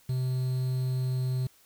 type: tone with quantisation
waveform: triangle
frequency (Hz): 128.5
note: C3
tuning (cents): -31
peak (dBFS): -24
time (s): 0.09-1.47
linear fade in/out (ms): 5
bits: 8
effects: white hiss -61 dBFS RMS until 1.65 s